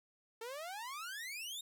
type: exponential sweep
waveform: sawtooth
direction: up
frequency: 440 to 3758 Hz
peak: -39 dBFS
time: 0.41-1.61 s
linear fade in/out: 5 ms
effects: none